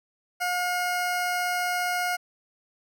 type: tone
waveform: 20% pulse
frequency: 717 Hz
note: F5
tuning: 45 cents sharp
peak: -20 dBFS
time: 0.4-2.17 s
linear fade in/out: 20 ms
effects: none